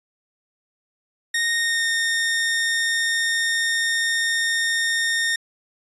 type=tone with pitch glide; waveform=sawtooth; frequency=1855 to 1834.8 Hz; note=A#6 to A#6; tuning=-9 to -28 cents; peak=-16 dBFS; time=1.34-5.36 s; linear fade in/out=5 ms; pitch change=-19 cents; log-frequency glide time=1.54-1.85 s; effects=resampled to 24000 Hz